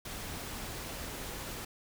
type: noise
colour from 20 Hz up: pink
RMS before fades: -41 dBFS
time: 0.05-1.65 s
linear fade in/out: 5 ms
effects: none